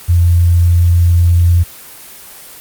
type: tone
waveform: sine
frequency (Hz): 86.3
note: F2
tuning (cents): -20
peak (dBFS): -6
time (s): 0.08-1.64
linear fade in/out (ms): 20
effects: white hiss -34 dBFS RMS until 2.6 s + Opus 24 kbps